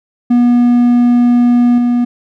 triangle tone with level steps, 242 Hz, B3, 35 cents flat, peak -4 / -7 dBFS, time 0.3-2.05 s, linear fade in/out 10 ms, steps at 1.78 s, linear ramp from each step 2 ms, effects none

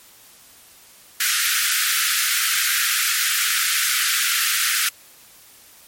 pink high-pass noise, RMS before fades -20 dBFS, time 1.2-4.89 s, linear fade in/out 5 ms, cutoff 1300 Hz, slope 96 dB/octave, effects white hiss -48 dBFS RMS until 5.87 s + MP3 64 kbps

